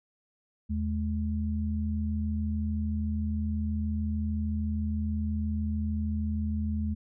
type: tone pair together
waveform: sine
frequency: 79.7 / 212.8 Hz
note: D#2 / G#3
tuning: +42 / +42 cents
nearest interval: octave + perfect fourth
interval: 1700 cents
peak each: -29 / -31 dBFS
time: 0.69-6.95 s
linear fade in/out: 20 ms
effects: none